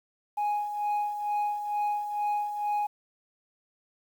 sine tone with tremolo, 830.6 Hz, G#5, in tune, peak -22 dBFS, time 0.37-2.87 s, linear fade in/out 10 ms, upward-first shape sine, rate 2.2 Hz, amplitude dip 65%, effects tanh soft clip ceiling -24 dBFS + 9-bit

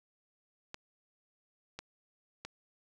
clicks, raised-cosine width 0.2 ms, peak -24 dBFS, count 3, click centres 0.744 / 1.79 / 2.45 s, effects none

